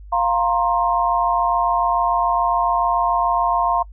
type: chord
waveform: sine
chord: F suspended fourth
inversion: none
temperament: equal with one note detuned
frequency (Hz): 698.5 / 932.3 / 1059.3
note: F5 / Bb5 / C6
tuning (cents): 0 / 0 / +21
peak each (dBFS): -20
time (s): 0.12-3.83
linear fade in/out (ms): 10
effects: noise-tail reverb RT60 0.1 s tail -25 dB re dry + added 50 Hz sine -36 dBFS peak until 3.92 s